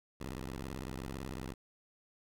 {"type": "tone with vibrato", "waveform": "10% pulse", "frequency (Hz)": 65, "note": "C2", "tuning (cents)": -11, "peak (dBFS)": -32, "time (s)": [0.2, 1.54], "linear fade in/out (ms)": 10, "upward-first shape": "square", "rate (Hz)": 18, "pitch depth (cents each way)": 270, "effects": []}